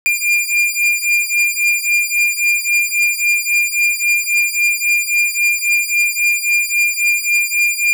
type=beating tone pair; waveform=45% pulse; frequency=2401 / 2404.7 Hz; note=D7 / D7; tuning=+38 / +40 cents; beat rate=3.7 Hz; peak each=-16 dBFS; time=0.06-7.93 s; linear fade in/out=0 ms; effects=none